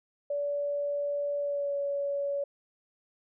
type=tone with pitch glide; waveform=sine; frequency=575 to 565.1 Hz; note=D5 to C#5; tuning=-37 to +33 cents; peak=-28 dBFS; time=0.3-2.44 s; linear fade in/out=5 ms; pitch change=-30 cents; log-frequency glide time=1.39-1.76 s; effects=none